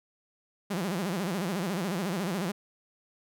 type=tone with vibrato; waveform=sawtooth; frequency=185 Hz; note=F#3; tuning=in tune; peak=-25 dBFS; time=0.7-2.52 s; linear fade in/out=10 ms; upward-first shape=sine; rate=14 Hz; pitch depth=200 cents each way; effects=none